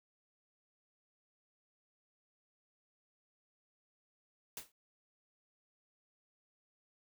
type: noise with exponential decay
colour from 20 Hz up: white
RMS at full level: -40 dBFS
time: 4.57-4.72 s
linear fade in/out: 2 ms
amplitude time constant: 31 ms
effects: none